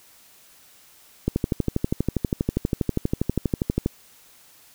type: click train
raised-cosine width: 3 ms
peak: -8 dBFS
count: 33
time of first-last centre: 1.28-3.861 s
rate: 12.4 Hz
effects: white hiss -53 dBFS RMS until 4.74 s